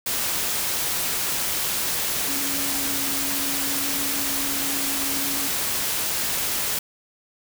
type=tone in noise; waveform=sine; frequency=277.2 Hz; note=C#4; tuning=in tune; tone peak=-33 dBFS; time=2.28-5.48 s; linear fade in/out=5 ms; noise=white; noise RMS=-25 dBFS; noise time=0.06-6.79 s; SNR=-11 dB; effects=none